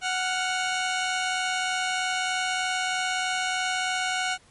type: tone pair together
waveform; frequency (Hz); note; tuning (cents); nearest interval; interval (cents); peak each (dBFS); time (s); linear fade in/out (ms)
15% pulse; 741.6 / 1400; F#5 / F6; +4 / +4; major seventh; 1100; -19 / -26; 0.01-4.38; 50
effects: pink hiss -57 dBFS RMS until 4.5 s + MP3 48 kbps